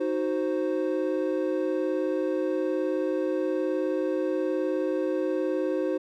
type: chord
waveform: triangle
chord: C diminished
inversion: first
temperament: equal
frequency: 311.1 / 370 / 523.3 Hz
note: Eb4 / Gb4 / C5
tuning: 0 / 0 / 0 cents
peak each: -27 dBFS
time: 0-5.98 s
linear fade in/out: 10 ms
effects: none